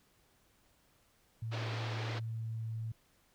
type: tone with pitch glide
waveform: sine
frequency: 113 to 112.15 Hz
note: A2 to A2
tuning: +47 to +34 cents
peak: -36 dBFS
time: 1.42-2.92 s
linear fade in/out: 5 ms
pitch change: -13 cents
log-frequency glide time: 2.17-2.66 s
type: band-pass noise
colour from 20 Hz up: pink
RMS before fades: -43 dBFS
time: 1.51-2.2 s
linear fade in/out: 20 ms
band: 280 to 4500 Hz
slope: 24 dB/octave
effects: pink hiss -70 dBFS RMS until 3.34 s